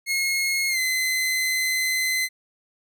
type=tone with pitch glide; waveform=sawtooth; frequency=2162 to 2045 Hz; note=C#7 to C7; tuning=-44 to -40 cents; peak=-18 dBFS; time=0.06-2.29 s; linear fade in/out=50 ms; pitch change=-96 cents; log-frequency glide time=0.69-0.79 s; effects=none